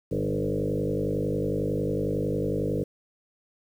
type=tone with frequency modulation; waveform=sine; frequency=302.5 Hz; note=D#4; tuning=49 cents flat; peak=-24 dBFS; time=0.11-2.84 s; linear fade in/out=10 ms; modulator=51 Hz; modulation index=4.3; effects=9-bit